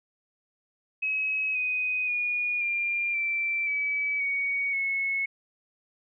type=tone with pitch steps; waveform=sine; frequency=2556 / 2501 / 2446 / 2393 / 2341 / 2290 / 2241 / 2192 Hz; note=D#7 / D#7 / D#7 / D7 / D7 / D7 / C#7 / C#7; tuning=+46 / +8 / -30 / +32 / -6 / -44 / +18 / -20 cents; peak=-25 dBFS; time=1.02-5.26 s; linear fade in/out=10 ms; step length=530 ms; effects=none